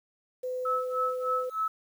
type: tone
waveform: sine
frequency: 506 Hz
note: B4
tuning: 42 cents sharp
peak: -30 dBFS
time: 0.43-1.5 s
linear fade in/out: 10 ms
type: tone with tremolo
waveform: sine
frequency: 1300 Hz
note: E6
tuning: 24 cents flat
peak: -25 dBFS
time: 0.65-1.68 s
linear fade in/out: 5 ms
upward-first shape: sine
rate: 3.3 Hz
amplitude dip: 95%
effects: 9-bit